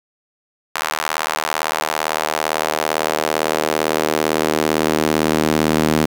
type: tone with high-pass filter sweep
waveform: sawtooth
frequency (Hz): 77.78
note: D#2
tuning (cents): 0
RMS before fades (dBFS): -19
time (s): 0.75-6.06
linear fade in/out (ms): 5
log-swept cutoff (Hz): 1100 to 230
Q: 1.3
effects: 7-bit